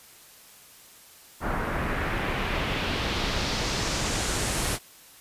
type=noise with low-pass filter sweep; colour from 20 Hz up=pink; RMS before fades=-28 dBFS; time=1.4-4.79 s; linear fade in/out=50 ms; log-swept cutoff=1300 to 11000 Hz; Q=1.5; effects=white hiss -51 dBFS RMS until 5.2 s + resampled to 32000 Hz